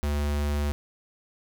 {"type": "tone", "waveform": "square", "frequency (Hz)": 73, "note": "D2", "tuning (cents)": -10, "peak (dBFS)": -25, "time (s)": [0.03, 0.72], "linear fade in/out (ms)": 0, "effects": []}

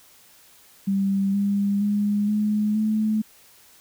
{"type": "tone with pitch steps", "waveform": "sine", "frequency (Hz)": [196, 200.8, 205.7, 210.8, 216], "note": ["G3", "G3", "G#3", "G#3", "A3"], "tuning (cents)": [0, 42, -16, 26, -32], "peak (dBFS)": -19, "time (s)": [0.87, 3.22], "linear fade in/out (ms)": 10, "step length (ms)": 470, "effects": ["white hiss -53 dBFS RMS until 3.8 s"]}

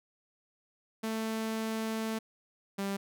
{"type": "tone pair in turn", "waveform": "sawtooth", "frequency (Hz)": [221.7, 197.51], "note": ["A3", "G3"], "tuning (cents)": [13, 13], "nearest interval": "major second", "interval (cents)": 200, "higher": "first", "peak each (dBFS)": -28, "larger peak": "neither", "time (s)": [[1.03, 2.19], [2.78, 2.97]], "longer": "first", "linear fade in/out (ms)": 10, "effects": []}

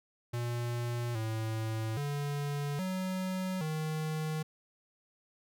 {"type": "tone with pitch steps", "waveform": "square", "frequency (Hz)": [119.7, 110.8, 144, 186.5, 156.1], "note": ["A#2", "A2", "D3", "F#3", "D#3"], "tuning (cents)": [46, 13, -34, 14, 6], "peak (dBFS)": -33, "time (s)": [0.33, 4.43], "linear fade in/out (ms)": 10, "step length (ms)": 820, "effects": []}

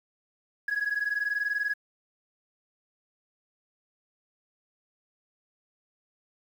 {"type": "tone pair together", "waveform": "sine", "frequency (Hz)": [1660, 1680.3], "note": ["G#6", "G#6"], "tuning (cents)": [-1, 20], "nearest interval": "unison", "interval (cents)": 21, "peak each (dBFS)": -28, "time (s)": [0.68, 1.74], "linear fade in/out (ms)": 5, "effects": ["tanh soft clip ceiling -22 dBFS", "9-bit"]}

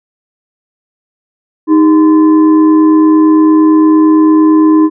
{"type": "tone with frequency modulation", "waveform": "sine", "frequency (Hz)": 312.6, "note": "D#4", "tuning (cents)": 8, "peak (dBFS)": -3, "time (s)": [1.67, 4.9], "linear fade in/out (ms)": 50, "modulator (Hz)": 714, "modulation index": 0.42, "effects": []}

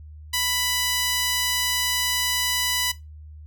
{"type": "tone with high-pass filter", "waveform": "sawtooth", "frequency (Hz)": 990, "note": "B5", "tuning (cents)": 4, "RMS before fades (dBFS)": -24, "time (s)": [0.33, 2.92], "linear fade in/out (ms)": 10, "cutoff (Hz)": 2600, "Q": 0.72, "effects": ["noise-tail reverb RT60 0.2 s tail -17 dB re dry", "added 76 Hz sine -39 dBFS peak until 3.46 s"]}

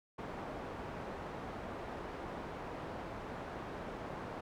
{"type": "low-pass noise", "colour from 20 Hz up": "white", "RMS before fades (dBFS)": -44, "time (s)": [0.18, 4.41], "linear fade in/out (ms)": 10, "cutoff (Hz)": 860, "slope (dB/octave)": 12, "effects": []}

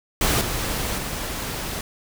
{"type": "noise with level steps", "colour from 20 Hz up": "pink", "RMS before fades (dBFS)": [-20, -26, -29], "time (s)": [0.21, 1.81], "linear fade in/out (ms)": 2, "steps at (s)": [0.41, 0.98], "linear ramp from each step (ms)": 2, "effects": []}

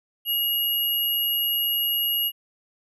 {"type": "tone pair together", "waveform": "sine", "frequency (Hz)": [2882, 11528], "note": ["F#7", "F#9"], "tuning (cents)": [-46, -46], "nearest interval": "2 octaves", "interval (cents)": 2400, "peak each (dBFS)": -24, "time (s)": [0.25, 2.32], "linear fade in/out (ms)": 50, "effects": []}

